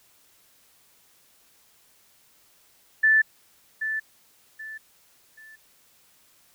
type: tone with echo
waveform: sine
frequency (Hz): 1756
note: A6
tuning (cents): -4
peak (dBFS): -15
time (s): 3.03-3.22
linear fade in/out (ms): 10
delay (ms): 780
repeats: 3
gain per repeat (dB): -10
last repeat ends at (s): 5.56
effects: white hiss -60 dBFS RMS until 6.54 s